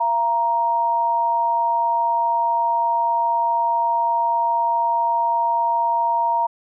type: tone pair together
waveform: sine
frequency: 680.8 / 936 Hz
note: F5 / A#5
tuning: -44 / +7 cents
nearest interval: tritone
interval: 551 cents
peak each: -25 / -17 dBFS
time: 0-6.47 s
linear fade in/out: 10 ms
effects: none